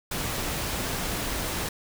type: noise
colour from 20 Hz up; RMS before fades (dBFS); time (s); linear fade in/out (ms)
pink; -30; 0.11-1.69; 5
effects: none